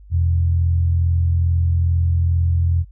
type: tone pair together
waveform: sine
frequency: 85 / 127.36 Hz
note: F2 / C3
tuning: -46 / -46 cents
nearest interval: perfect fifth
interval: 700 cents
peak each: -14 / -25 dBFS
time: 0.1-2.85 s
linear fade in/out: 50 ms
effects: added 50 Hz sine -40 dBFS peak until 2.91 s